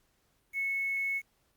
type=tone with quantisation; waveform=sine; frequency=2199 Hz; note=C#7; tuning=14 cents flat; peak=-29 dBFS; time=0.53-1.22 s; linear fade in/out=50 ms; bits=9; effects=pink hiss -72 dBFS RMS until 1.56 s + Opus 48 kbps